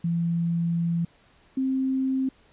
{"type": "tone pair in turn", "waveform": "sine", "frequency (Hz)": [169.1, 263.9], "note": ["E3", "C4"], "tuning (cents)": [44, 15], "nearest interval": "minor sixth", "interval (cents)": 771, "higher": "second", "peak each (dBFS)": -22, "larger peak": "neither", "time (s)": [[0.04, 1.05], [1.57, 2.29]], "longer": "first", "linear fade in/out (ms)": 5, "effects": ["pink hiss -59 dBFS RMS until 2.52 s", "resampled to 8000 Hz"]}